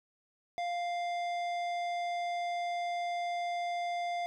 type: tone with tanh clipping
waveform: sine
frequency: 698.5 Hz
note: F5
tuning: in tune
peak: -34 dBFS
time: 0.58-4.26 s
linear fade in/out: 0 ms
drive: 14 dB
effects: none